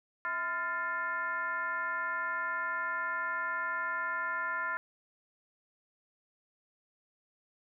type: tone with frequency modulation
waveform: sine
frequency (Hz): 1394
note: F6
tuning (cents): -4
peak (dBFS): -31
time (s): 0.25-4.77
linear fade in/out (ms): 0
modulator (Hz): 372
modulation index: 1.2
effects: none